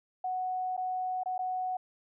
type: tone with dropouts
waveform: sine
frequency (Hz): 740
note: F#5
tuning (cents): 0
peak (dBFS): -30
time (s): 0.24-1.77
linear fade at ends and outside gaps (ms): 5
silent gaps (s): 0.767-0.776 / 1.235-1.258 / 1.38-1.39
effects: none